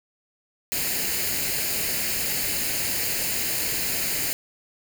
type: noise with comb filter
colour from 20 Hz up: white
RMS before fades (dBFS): -26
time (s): 0.72-4.33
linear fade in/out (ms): 0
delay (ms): 0.43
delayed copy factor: +0.6
effects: none